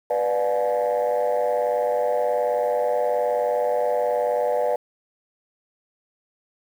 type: chord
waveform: sine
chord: B diminished seventh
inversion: none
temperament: just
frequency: 493.9 / 592.7 / 711.2 / 853.4 Hz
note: B4 / D5 / F5 / Ab5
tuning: 0 / +16 / +31 / +47 cents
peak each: -22 / -22 / -26 / -28 dBFS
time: 0.1-4.76 s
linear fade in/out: 5 ms
effects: tanh soft clip ceiling -14 dBFS + 8-bit